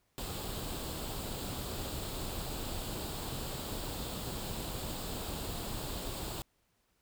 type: noise with comb filter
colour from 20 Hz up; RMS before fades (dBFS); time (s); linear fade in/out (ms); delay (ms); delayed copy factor
pink; -39; 0.18-6.42; 0; 0.25; +0.55
effects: pink hiss -75 dBFS RMS until 7.01 s